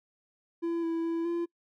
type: tone with pitch steps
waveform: triangle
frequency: 336.6 / 330.5 / 332.4 / 341.4 Hz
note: E4 / E4 / E4 / F4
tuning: +36 / +5 / +15 / -39 cents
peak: -26 dBFS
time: 0.62-1.46 s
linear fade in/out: 20 ms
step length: 210 ms
effects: noise-tail reverb RT60 0.1 s tail -25 dB re dry